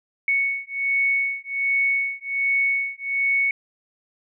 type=beating tone pair; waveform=sine; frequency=2217 / 2218.3 Hz; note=C#7 / C#7; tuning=0 / +1 cents; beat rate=1.3 Hz; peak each=-23 dBFS; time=0.28-3.51 s; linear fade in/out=2 ms; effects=none